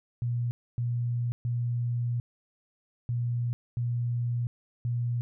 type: tone bursts at uneven times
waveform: sine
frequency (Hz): 120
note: B2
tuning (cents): -49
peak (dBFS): -26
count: 6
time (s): 0.22-0.51 / 0.78-1.32 / 1.45-2.2 / 3.09-3.53 / 3.77-4.47 / 4.85-5.21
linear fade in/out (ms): 0
effects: none